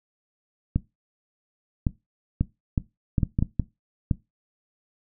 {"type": "clicks", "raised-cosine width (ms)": 5, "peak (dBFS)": -9, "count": 10, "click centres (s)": [0.76, 1.868, 2.41, 2.778, 3.182, 3.232, 3.389, 3.425, 3.597, 4.112], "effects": ["noise-tail reverb RT60 0.2 s tail -18 dB re dry"]}